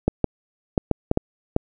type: clicks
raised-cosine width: 2 ms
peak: -4 dBFS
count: 7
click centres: 0.08 / 0.243 / 0.778 / 0.913 / 1.114 / 1.174 / 1.564 s
effects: none